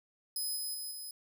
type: tone with level steps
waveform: 10% pulse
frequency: 5050 Hz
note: D#8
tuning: 25 cents sharp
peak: -28 / -30 / -33 / -36 dBFS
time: 0.36-1.11 s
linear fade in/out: 2 ms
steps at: 0.56 / 0.74 / 0.91 s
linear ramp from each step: 5 ms
effects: none